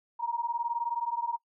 sine beating tone pair, 932.3 / 951.3 Hz, A#5 / A#5, 0 / +35 cents, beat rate 19 Hz, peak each -32 / -31 dBFS, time 0.19-1.37 s, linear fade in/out 20 ms, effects noise-tail reverb RT60 0.1 s tail -24 dB re dry

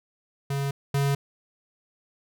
square tone pair in turn, 139.3 / 139.86 Hz, C#3 / C#3, +9 / +16 cents, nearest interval unison, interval 7 cents, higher second, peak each -26 / -22 dBFS, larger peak second, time 0.5-0.71 / 0.94-1.15 s, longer neither, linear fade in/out 5 ms, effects none

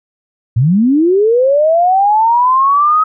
sine linear sweep, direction up, 105.3 to 1276 Hz, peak -7 dBFS, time 0.56-3.04 s, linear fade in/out 10 ms, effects none

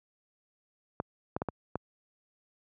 clicks, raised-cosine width 1 ms, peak -17 dBFS, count 5, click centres 1.001 / 1.365 / 1.419 / 1.487 / 1.756 s, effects high-pass 80 Hz 12 dB/octave

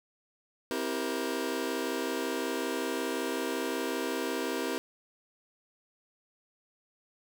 sawtooth chord, C dominant seventh, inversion none, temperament just, 261.6 / 327 / 392.4 / 470.9 Hz, C4 / E4 / G4 / Bb4, 0 / -14 / +2 / +18 cents, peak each -32 dBFS, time 0.71-4.78 s, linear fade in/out 0 ms, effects none

